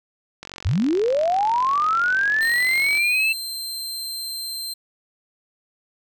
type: click train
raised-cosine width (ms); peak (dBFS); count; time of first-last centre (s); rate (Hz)
0.2; -17; 118; 0.43-2.973; 46
type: linear sweep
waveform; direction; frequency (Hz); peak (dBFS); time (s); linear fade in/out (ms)
sine; up; 68 to 2677; -17; 0.65-3.33; 10
type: tone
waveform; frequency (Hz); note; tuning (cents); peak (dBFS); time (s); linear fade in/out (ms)
sawtooth; 4132; C8; -22; -25; 2.41-4.74; 10
effects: none